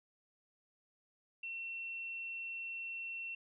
sine tone, 2710 Hz, E7, 47 cents sharp, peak -40 dBFS, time 1.43-3.35 s, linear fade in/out 5 ms, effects none

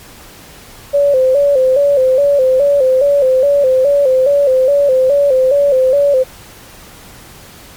sine tone with vibrato, 543 Hz, C#5, 36 cents flat, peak -7 dBFS, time 0.93-6.24 s, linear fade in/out 20 ms, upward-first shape square, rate 2.4 Hz, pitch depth 82 cents each way, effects pink hiss -37 dBFS RMS until 7.76 s + MP3 96 kbps

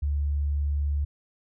sine tone, 72.2 Hz, D2, 29 cents flat, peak -23 dBFS, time 0.02-1.05 s, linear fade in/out 10 ms, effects none

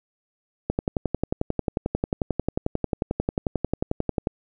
click train, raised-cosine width 2 ms, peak -9 dBFS, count 41, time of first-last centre 0.7-4.271 s, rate 11.2 Hz, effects none

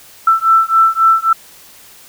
sine beating tone pair, 1329 / 1332.7 Hz, E6 / E6, +14 / +19 cents, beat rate 3.7 Hz, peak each -11 dBFS, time 0.27-1.33 s, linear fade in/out 5 ms, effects white hiss -41 dBFS RMS until 2.08 s

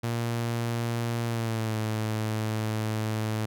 sawtooth tone with pitch glide, 117.1 to 109.26 Hz, A#2 to A2, +8 to -12 cents, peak -23 dBFS, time 0.03-3.46 s, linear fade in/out 10 ms, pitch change -120 cents, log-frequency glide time 1.25-1.76 s, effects none

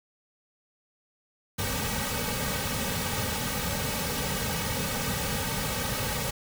pink noise with comb filter, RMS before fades -30 dBFS, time 1.58-6.31 s, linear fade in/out 10 ms, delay 2.9 ms, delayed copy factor -1, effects none

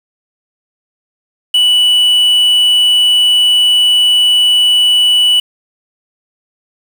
triangle tone with quantisation, 2960 Hz, F#7, in tune, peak -5 dBFS, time 1.54-5.4 s, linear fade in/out 5 ms, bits 5, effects none

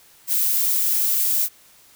violet noise, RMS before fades -20 dBFS, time 0.27-1.49 s, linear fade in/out 50 ms, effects white hiss -52 dBFS RMS until 1.95 s

